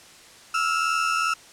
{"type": "tone pair together", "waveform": "35% pulse", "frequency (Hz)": [1314.7, 1396.9], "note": ["E6", "F6"], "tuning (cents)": [-5, 0], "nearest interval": "minor second", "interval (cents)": 105, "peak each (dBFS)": [-21, -25], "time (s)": [0.54, 1.34], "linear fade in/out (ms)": 5, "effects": ["white hiss -48 dBFS RMS until 1.52 s", "low-pass 8000 Hz 12 dB/octave"]}